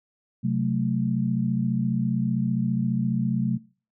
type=chord; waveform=sine; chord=F# diminished; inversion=second; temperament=equal; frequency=130.81 / 185 / 220 Hz; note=C3 / F#3 / A3; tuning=0 / 0 / 0 cents; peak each=-26 dBFS; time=0.43-3.58 s; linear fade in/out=20 ms; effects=noise-tail reverb RT60 0.4 s tail -23 dB re dry